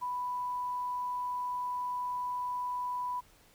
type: tone with quantisation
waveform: sine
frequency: 990 Hz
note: B5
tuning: 4 cents sharp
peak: -32 dBFS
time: 0.01-3.21 s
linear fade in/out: 20 ms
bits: 10
effects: pink hiss -62 dBFS RMS until 3.54 s